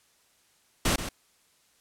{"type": "noise with echo", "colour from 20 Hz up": "pink", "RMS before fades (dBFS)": -24, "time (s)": [0.85, 0.96], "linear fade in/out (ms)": 5, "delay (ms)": 130, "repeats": 1, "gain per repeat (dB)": -10, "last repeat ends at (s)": 1.09, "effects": ["white hiss -65 dBFS RMS until 1.8 s", "low-pass 11000 Hz 12 dB/octave"]}